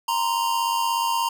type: tone pair together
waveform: square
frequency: 934.3 / 1031 Hz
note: A#5 / C6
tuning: +4 / -26 cents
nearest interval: major second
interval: 170 cents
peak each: -23 / -27 dBFS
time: 0.08-1.29 s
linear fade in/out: 5 ms
effects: none